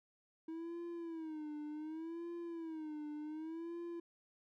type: tone with vibrato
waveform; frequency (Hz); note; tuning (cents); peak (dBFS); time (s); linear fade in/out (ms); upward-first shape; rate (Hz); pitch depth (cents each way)
triangle; 320; D#4; +49; -40; 0.48-4; 5; sine; 0.67; 120
effects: none